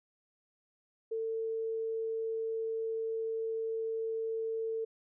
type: tone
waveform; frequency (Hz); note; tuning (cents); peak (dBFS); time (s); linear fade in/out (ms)
sine; 448.3; A4; +32; -32; 1.11-4.85; 10
effects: none